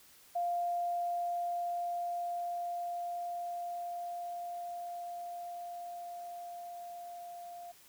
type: tone with level ramp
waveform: sine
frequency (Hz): 698.5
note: F5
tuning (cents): 0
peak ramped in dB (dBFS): -30 to -44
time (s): 0.35-7.72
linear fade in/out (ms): 10
effects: white hiss -60 dBFS RMS until 7.88 s